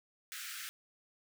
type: high-pass noise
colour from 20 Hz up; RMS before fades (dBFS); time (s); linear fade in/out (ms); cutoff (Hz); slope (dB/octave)
pink; -44; 0.32-0.69; 0; 1300; 96
effects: none